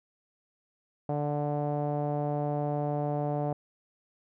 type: tone with low-pass filter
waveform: sawtooth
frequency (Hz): 146.83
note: D3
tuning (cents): 0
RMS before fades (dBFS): -30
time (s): 1.09-3.53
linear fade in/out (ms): 2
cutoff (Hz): 690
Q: 4
effects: none